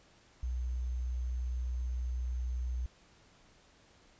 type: tone with sample-and-hold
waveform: sine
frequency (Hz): 61.74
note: B1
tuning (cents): 0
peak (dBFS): -32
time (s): 0.43-2.86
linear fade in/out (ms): 0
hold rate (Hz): 6300
effects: pink hiss -63 dBFS RMS until 4.19 s + resampled to 16000 Hz